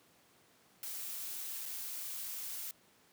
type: noise with dropouts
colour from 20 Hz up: blue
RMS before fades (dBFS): -42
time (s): 0.83-2.71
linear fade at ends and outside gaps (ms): 1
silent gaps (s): 1.656-1.66
effects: pink hiss -66 dBFS RMS until 3.12 s + high-pass 150 Hz 12 dB/octave